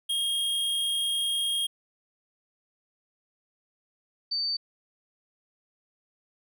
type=tone pair in turn; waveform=square / sine; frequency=3247 / 4580 Hz; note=G#7 / D8; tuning=-40 / -44 cents; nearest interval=tritone; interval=596 cents; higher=second; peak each=-26 dBFS; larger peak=neither; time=0.09-1.67 / 4.31-4.57 s; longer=first; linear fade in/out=10 ms; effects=none